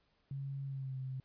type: tone with pitch glide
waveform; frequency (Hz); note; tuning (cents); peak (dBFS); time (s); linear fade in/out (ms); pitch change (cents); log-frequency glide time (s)
sine; 137.6 to 131.23; C#3 to C3; -12 to +6; -38; 0.31-1.2; 2; -82; 0.65-0.97
effects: pink hiss -75 dBFS RMS until 1.24 s + resampled to 11025 Hz